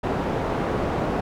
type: low-pass noise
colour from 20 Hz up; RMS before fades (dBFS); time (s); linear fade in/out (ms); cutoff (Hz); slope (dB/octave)
white; -25; 0.03-1.21; 10; 690; 12
effects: none